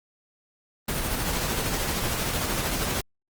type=noise with tremolo; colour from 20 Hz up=pink; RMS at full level=-26 dBFS; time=0.88-3.01 s; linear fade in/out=5 ms; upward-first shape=sine; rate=13 Hz; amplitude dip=30%; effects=Opus 24 kbps